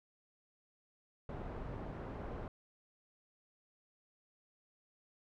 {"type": "low-pass noise", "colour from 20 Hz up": "pink", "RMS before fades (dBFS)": -44, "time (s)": [1.29, 2.48], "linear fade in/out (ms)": 2, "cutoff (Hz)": 1000, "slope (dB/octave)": 12, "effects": []}